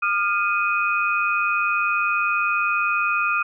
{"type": "tone cluster", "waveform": "sine", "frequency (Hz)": [1210, 1400, 2495], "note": ["D#6", "F6", "D#7"], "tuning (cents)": [-49, 4, 4], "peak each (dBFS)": -23, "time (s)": [0.02, 3.43], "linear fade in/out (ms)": 10, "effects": []}